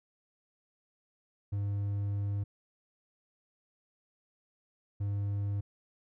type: tone bursts at uneven times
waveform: triangle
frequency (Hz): 101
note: G#2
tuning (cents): -48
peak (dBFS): -28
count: 2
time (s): 1.52-2.44 / 5-5.61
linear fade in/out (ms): 10
effects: none